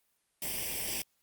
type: noise with comb filter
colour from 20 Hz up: white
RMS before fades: -35 dBFS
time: 0.42-1.02 s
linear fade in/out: 2 ms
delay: 0.37 ms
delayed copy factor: +0.85
effects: white hiss -75 dBFS RMS until 1.22 s + Opus 32 kbps